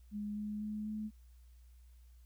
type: tone with pitch steps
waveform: sine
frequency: 207.7 / 209.9 / 212.1 / 214.3 Hz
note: G#3 / G#3 / G#3 / A3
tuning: 0 / +19 / +37 / -45 cents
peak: -37 dBFS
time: 0.11-1.11 s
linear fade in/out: 50 ms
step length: 250 ms
effects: added 60 Hz sine -56 dBFS peak until 2.25 s + white hiss -75 dBFS RMS until 2.25 s